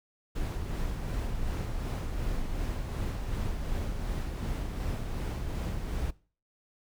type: noise with tremolo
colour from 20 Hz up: brown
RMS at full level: -31 dBFS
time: 0.35-6.11 s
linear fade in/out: 10 ms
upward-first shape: sine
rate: 2.7 Hz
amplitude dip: 35%
effects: noise-tail reverb RT60 0.4 s tail -21 dB re dry